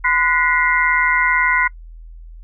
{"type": "tone cluster", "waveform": "sine", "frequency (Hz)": [1016, 1463, 1938, 2096], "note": ["B5", "F#6", "B6", "C7"], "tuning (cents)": [49, -20, -33, 2], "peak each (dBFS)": -19, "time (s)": [0.04, 1.68], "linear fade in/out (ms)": 10, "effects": ["noise-tail reverb RT60 0.1 s tail -25 dB re dry", "added 41 Hz sine -34 dBFS peak until 2.43 s"]}